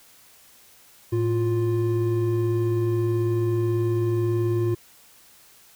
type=tone pair together; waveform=triangle; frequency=110.7 / 350.5 Hz; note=A2 / F4; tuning=+11 / +6 cents; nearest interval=octave + minor sixth; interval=1995 cents; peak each=-21 dBFS; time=1.12-4.75 s; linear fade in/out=10 ms; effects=white hiss -53 dBFS RMS until 5.75 s